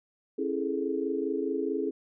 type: chord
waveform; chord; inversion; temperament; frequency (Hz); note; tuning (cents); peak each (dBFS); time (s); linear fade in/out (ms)
sine; A major seventh; first; equal with one note detuned; 271.3 / 329.6 / 415.3 / 440; C#4 / E4 / G#4 / A4; -37 / 0 / 0 / 0; -33 / -33 / -31 / -36; 0.38-1.91; 10
effects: none